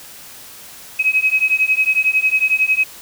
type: beating tone pair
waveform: sine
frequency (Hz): 2539 / 2550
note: D#7 / D#7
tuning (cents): +34 / +42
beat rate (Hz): 11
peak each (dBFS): -16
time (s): 0.99-2.84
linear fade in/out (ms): 10
effects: white hiss -38 dBFS RMS until 3.01 s